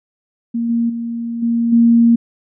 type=tone with level steps; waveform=sine; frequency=233.1 Hz; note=A#3; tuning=in tune; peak=-16 / -13 / -20 / -13 / -7 dBFS; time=0.54-2.16 s; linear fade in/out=10 ms; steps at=0.69 / 0.89 / 1.42 / 1.72 s; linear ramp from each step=10 ms; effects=none